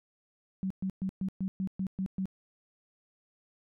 sine tone bursts, 190 Hz, F#3, 46 cents sharp, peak -29 dBFS, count 9, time 0.63-2.256 s, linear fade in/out 0 ms, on 74 ms, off 120 ms, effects none

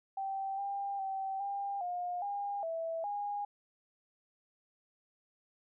sine tone with pitch steps, 778 / 797 / 773 / 799 / 712 / 808 / 657 / 818 Hz, G5 / G5 / G5 / G5 / F5 / G#5 / E5 / G#5, -13 / +28 / -24 / +33 / +33 / -48 / -6 / -26 cents, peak -34 dBFS, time 0.17-3.45 s, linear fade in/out 5 ms, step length 410 ms, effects none

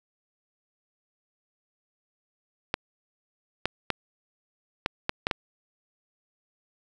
clicks, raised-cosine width 0.3 ms, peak -8 dBFS, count 7, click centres 2.741 / 3.656 / 3.903 / 4.861 / 5.094 / 5.269 / 5.312 s, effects 7-bit

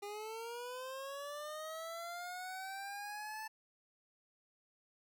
25% pulse linear sweep, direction up, 403.2 to 880 Hz, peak -39 dBFS, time 0.02-3.48 s, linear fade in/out 10 ms, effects none

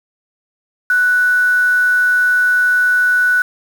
sine tone with quantisation, 1483 Hz, F#6, 4 cents sharp, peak -10 dBFS, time 0.9-3.42 s, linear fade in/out 2 ms, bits 5, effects none

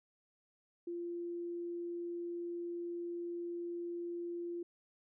sine tone, 345.3 Hz, F4, 20 cents flat, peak -38 dBFS, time 0.87-4.63 s, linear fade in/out 5 ms, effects none

